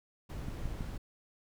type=noise; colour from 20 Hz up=brown; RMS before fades=-40 dBFS; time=0.29-0.98 s; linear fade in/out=10 ms
type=clicks; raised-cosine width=5 ms; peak=-25 dBFS; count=3; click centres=0.484 / 0.656 / 0.808 s
effects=none